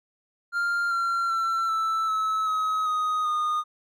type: tone with pitch steps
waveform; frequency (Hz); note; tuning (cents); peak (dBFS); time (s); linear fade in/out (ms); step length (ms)
triangle; 1396.9 / 1371.3 / 1346.2 / 1321.5 / 1297.3 / 1273.6 / 1250.3 / 1227.4; F6 / F6 / E6 / E6 / E6 / D#6 / D#6 / D#6; 0 / -32 / +36 / +4 / -28 / +40 / +8 / -24; -21; 0.52-3.64; 50; 390
effects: none